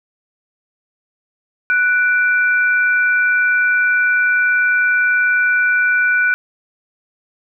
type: tone pair together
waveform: sine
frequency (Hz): 1479.8 / 2349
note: F#6 / D7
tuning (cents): 0 / 0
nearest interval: minor sixth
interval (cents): 800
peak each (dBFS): -12 / -21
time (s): 1.7-6.34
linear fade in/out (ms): 0
effects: none